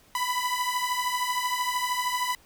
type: beating tone pair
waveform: sawtooth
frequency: 987.8 / 1000.8 Hz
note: B5 / B5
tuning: 0 / +23 cents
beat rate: 13 Hz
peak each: -25 dBFS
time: 0.15-2.35 s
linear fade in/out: 2 ms
effects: pink hiss -58 dBFS RMS until 2.45 s